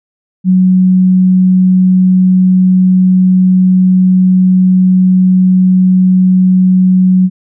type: tone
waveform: sine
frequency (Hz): 185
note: F#3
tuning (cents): 0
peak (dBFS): -4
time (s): 0.44-7.3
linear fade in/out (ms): 50
effects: none